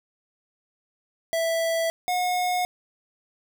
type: tone pair in turn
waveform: square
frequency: 659.3 / 723.7 Hz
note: E5 / F#5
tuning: 0 / -39 cents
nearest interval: major second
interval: 161 cents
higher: second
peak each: -23 dBFS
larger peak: neither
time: 1.33-1.9 / 2.08-2.65 s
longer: neither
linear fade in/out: 0 ms
effects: none